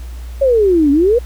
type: exponential two-way sweep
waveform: sine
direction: down then up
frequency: 566 to 274.2 to 506 Hz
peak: -8 dBFS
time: 0.41-1.19 s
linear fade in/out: 10 ms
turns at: 0.91 s
effects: added 60 Hz sine -25 dBFS peak until 1.25 s + pink hiss -43 dBFS RMS until 1.25 s